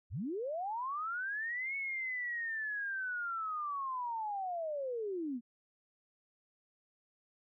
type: linear two-way sweep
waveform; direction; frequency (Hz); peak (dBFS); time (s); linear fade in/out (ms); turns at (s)
sine; up then down; 59.2 to 2217 to 224.9; -35; 0.1-5.41; 50; 1.76
effects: none